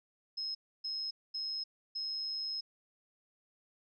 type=tone bursts at uneven times; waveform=sine; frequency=5150 Hz; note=E8; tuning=41 cents flat; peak=-35 dBFS; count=4; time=0.37-0.55 / 0.84-1.11 / 1.34-1.64 / 1.95-2.61 s; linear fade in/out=10 ms; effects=none